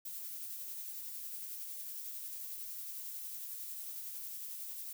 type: noise with tremolo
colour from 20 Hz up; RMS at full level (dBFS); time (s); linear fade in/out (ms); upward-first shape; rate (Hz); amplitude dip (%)
violet; -43; 0.05-4.93; 5; sine; 11; 25
effects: none